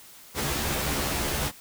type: noise with comb filter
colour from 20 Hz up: pink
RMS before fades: -28 dBFS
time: 0.34-1.52 s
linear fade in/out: 50 ms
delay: 14 ms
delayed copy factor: +0.95
effects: white hiss -49 dBFS RMS until 1.6 s